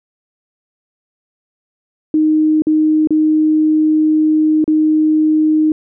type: tone with dropouts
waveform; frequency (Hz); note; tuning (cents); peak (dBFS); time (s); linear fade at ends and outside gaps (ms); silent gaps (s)
sine; 310; D#4; -6; -9; 2.14-5.72; 2; 2.621-2.669 / 3.073-3.106 / 4.642-4.678
effects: none